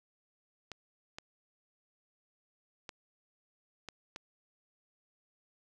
clicks, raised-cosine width 0.2 ms, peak -25 dBFS, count 5, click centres 0.717 / 1.185 / 2.892 / 3.887 / 4.161 s, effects none

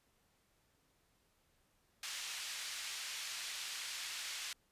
pink band-pass noise, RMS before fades -44 dBFS, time 2.03-4.53 s, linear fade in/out 2 ms, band 2300 to 7500 Hz, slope 12 dB/octave, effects pink hiss -75 dBFS RMS until 4.71 s + resampled to 32000 Hz

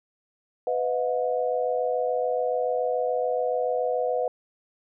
sine tone cluster, 498 / 632 / 719 Hz, B4 / D#5 / F#5, +14 / +27 / -50 cents, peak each -25 / -29 / -29 dBFS, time 0.67-4.28 s, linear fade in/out 2 ms, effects none

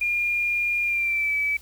sine tone with pitch glide, 2413 to 2297 Hz, D7 to D7, +46 to -39 cents, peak -21 dBFS, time 0.01-1.57 s, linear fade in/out 5 ms, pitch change -85 cents, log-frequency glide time 0.83-1.35 s, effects added 60 Hz sine -49 dBFS peak until 1.61 s + white hiss -51 dBFS RMS until 1.61 s

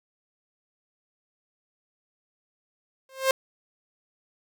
sawtooth tone with exponential growth, 530 Hz, C5, 22 cents sharp, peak -12 dBFS, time 3.09-3.31 s, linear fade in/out 2 ms, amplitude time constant 47 ms, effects none

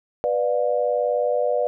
sine chord, B diminished, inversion none, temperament just, 493.9 / 592.7 / 711.2 Hz, B4 / D5 / F5, 0 / +16 / +31 cents, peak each -22 / -22 / -27 dBFS, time 0.24-1.67 s, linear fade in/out 0 ms, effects none

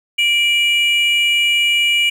triangle tone pair together, 2349 / 2904 Hz, D7 / F#7, 0 / -33 cents, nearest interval major third, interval 367 cents, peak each -13 dBFS, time 0.18-2.1 s, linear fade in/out 10 ms, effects tanh soft clip ceiling -3 dBFS + 8-bit

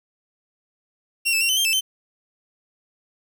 sawtooth tone with pitch steps, 2743 / 2633 / 2748 / 3044 / 3179 / 2641 / 3088 Hz, F7 / E7 / F7 / F#7 / G7 / E7 / G7, -32 / -3 / -29 / +48 / +24 / +3 / -27 cents, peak -15 dBFS, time 1.25-1.81 s, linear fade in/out 20 ms, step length 80 ms, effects 9-bit

